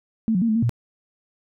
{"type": "tone with pitch steps", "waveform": "sine", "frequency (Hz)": [223, 181.2, 230.3, 217.4, 230, 118.1], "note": ["A3", "F#3", "A#3", "A3", "A#3", "A#2"], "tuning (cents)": [23, -36, -21, -21, -23, 23], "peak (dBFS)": -17, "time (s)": [0.28, 0.694], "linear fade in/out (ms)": 0, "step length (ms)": 69, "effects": []}